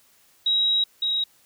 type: tone pair in turn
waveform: sine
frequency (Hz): 3835 / 3817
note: A#7 / A#7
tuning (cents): +48 / +40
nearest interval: unison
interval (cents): 8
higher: first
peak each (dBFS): -18 / -21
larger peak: first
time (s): 0.46-0.84 / 1.02-1.24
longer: first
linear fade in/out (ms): 5
effects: white hiss -59 dBFS RMS until 1.45 s